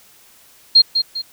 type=tone with echo; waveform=sine; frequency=4217 Hz; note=C8; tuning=13 cents sharp; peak=-5 dBFS; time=0.75-0.82 s; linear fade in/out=10 ms; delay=200 ms; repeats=2; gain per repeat=-8 dB; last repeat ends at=1.22 s; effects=white hiss -49 dBFS RMS until 1.32 s